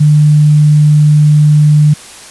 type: tone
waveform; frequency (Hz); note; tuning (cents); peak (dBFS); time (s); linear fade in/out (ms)
sine; 150; D3; +37; -3; 0-1.94; 10
effects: white hiss -32 dBFS RMS until 2.3 s + resampled to 24000 Hz